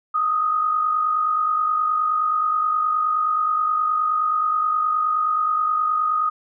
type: tone pair together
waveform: sine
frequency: 1242 / 1291.5 Hz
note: D#6 / E6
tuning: -3 / -36 cents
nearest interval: minor second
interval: 67 cents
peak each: -18 / -28 dBFS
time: 0.14-6.3 s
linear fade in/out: 10 ms
effects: none

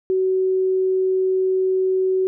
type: tone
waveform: sine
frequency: 375.9 Hz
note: F#4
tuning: 27 cents sharp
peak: -16 dBFS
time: 0.1-2.27 s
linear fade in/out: 0 ms
effects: none

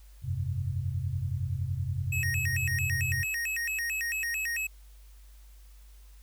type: chord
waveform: sine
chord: F suspended second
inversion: none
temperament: equal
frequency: 87.31 / 98 / 130.81 Hz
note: F2 / G2 / C3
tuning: 0 / 0 / 0 cents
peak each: -33 dBFS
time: 0.22-3.25 s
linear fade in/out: 50 ms
type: tone with vibrato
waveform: square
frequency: 2193 Hz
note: C#7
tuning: 19 cents flat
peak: -30 dBFS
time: 2.12-4.67 s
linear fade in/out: 5 ms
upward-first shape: square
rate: 4.5 Hz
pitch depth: 280 cents each way
effects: added 50 Hz sine -49 dBFS peak until 6.22 s + white hiss -63 dBFS RMS until 6.22 s

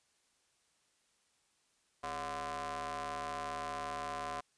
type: ring-modulated tone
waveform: sawtooth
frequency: 153.1 Hz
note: D#3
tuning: 28 cents flat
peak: -31 dBFS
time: 2.03-4.41 s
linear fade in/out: 10 ms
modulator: 876 Hz
effects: white hiss -74 dBFS RMS until 4.57 s + resampled to 22050 Hz

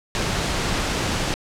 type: noise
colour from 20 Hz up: pink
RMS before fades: -23 dBFS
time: 0.15-1.34 s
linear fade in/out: 0 ms
effects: low-pass 7000 Hz 12 dB/octave

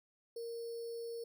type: tone with sample-and-hold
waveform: sine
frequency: 465.4 Hz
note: A#4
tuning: 3 cents flat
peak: -40 dBFS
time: 0.36-1.24 s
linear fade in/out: 5 ms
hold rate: 4900 Hz
effects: none

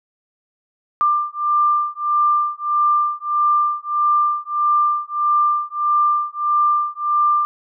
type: beating tone pair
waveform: sine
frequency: 1189 / 1190.6 Hz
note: D6 / D6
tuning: +21 / +23 cents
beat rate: 1.6 Hz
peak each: -18 dBFS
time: 1.01-7.45 s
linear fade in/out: 0 ms
effects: none

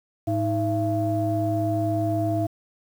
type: tone cluster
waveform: sine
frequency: 107.5 / 316.9 / 676 Hz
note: A2 / D#4 / E5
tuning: -40 / +32 / +43 cents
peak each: -25 dBFS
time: 0.27-2.47 s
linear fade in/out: 10 ms
effects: tanh soft clip ceiling -13 dBFS + 8-bit

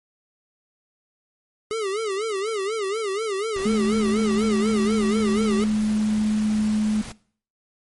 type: tone with vibrato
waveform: square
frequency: 415.3 Hz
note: G#4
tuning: in tune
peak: -24 dBFS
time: 1.71-5.64 s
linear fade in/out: 0 ms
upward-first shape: sine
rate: 4.1 Hz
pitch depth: 150 cents each way
type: noise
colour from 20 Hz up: pink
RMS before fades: -37 dBFS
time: 3.56-7.12 s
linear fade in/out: 2 ms
type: tone with pitch glide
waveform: sine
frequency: 215.5 to 213.8 Hz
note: A3 to A3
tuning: -36 to -49 cents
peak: -18 dBFS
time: 3.65-7.02 s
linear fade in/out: 10 ms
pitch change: -13 cents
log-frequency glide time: 4.48-5.87 s
effects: noise-tail reverb RT60 0.5 s tail -20 dB re dry + MP3 48 kbps

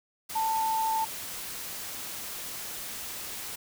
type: tone in noise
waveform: sine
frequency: 888 Hz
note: A5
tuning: 16 cents sharp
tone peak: -25 dBFS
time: 0.35-1.05 s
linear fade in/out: 10 ms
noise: white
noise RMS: -38 dBFS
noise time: 0.29-3.56 s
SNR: +10 dB
effects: none

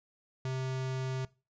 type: tone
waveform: square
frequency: 130.81 Hz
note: C3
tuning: in tune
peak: -33 dBFS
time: 0.45-1.25 s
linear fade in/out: 2 ms
effects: noise-tail reverb RT60 0.3 s tail -21 dB re dry + resampled to 16000 Hz

